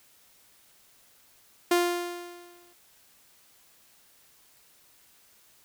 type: tone with exponential decay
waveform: sawtooth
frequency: 350 Hz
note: F4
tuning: 4 cents sharp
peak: -15 dBFS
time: 1.71-2.73 s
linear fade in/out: 5 ms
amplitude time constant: 220 ms
effects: white hiss -60 dBFS RMS until 5.64 s

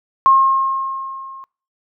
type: tone with level ramp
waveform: sine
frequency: 1073 Hz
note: C6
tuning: 43 cents sharp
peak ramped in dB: -6 to -33 dBFS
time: 0.26-1.44 s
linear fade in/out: 0 ms
effects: noise-tail reverb RT60 0.4 s tail -26 dB re dry

